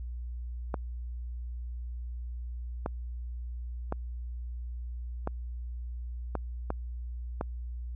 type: clicks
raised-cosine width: 1 ms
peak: -17 dBFS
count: 7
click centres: 0.742 / 2.861 / 3.924 / 5.274 / 6.353 / 6.704 / 7.411 s
effects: added 60 Hz sine -35 dBFS peak until 7.95 s